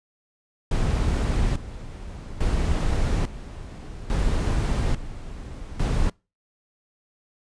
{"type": "noise with tremolo", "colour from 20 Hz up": "brown", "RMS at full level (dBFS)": -22, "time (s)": [0.71, 6.1], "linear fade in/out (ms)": 5, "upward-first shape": "square", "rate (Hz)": 0.59, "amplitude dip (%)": 80, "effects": ["noise-tail reverb RT60 0.3 s tail -26 dB re dry", "resampled to 22050 Hz"]}